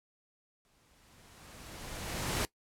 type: noise with exponential growth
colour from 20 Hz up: pink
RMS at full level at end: -31 dBFS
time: 0.65-2.45 s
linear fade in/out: 0 ms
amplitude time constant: 390 ms
effects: noise-tail reverb RT60 0.1 s tail -20 dB re dry + low-pass 12000 Hz 12 dB/octave